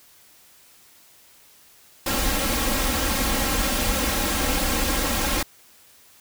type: noise with comb filter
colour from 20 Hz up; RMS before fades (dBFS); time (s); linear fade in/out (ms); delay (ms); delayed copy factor
pink; -23; 2.06-5.43; 5; 3.7; +0.9
effects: white hiss -53 dBFS RMS until 6.2 s